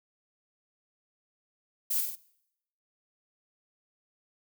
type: noise with echo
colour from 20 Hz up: violet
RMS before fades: -29 dBFS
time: 1.9-2.01 s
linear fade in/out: 10 ms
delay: 49 ms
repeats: 3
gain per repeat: -4 dB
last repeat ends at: 2.157 s
effects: noise-tail reverb RT60 0.8 s tail -22 dB re dry